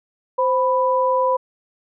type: tone pair together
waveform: sine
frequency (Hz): 520 / 990.7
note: C5 / B5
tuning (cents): -11 / +5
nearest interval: major seventh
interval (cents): 1116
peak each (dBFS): -18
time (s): 0.38-1.37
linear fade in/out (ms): 10
effects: none